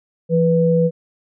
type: tone pair together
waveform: sine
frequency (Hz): 168.3 / 492.2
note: E3 / B4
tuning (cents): +36 / -6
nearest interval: octave + perfect fifth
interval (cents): 1858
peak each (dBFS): -15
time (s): 0.29-0.91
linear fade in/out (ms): 50
effects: none